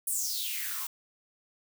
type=noise with high-pass filter sweep; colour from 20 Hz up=blue; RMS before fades=-33 dBFS; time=0.07-0.87 s; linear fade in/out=5 ms; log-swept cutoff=9900 to 910 Hz; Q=5.8; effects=none